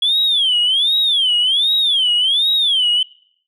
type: tone with vibrato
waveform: sine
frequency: 3322 Hz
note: G#7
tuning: in tune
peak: -11 dBFS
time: 0.02-3.03 s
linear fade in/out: 5 ms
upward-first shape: sine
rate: 1.3 Hz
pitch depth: 240 cents each way
effects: noise-tail reverb RT60 0.7 s tail -26 dB re dry + tanh soft clip ceiling -9 dBFS